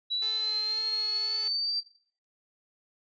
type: exponential sweep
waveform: sine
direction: up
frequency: 3913 to 4700 Hz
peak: -27 dBFS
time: 0.1-1.81 s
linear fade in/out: 20 ms
type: tone with vibrato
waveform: 5% pulse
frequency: 431.3 Hz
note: A4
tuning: 35 cents flat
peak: -32 dBFS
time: 0.22-1.48 s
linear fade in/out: 2 ms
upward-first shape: sine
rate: 2 Hz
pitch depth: 16 cents each way
effects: noise-tail reverb RT60 0.5 s tail -18 dB re dry + resampled to 16000 Hz